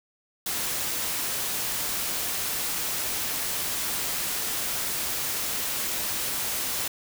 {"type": "noise", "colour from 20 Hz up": "white", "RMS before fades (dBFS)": -29, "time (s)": [0.46, 6.88], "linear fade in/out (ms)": 5, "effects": []}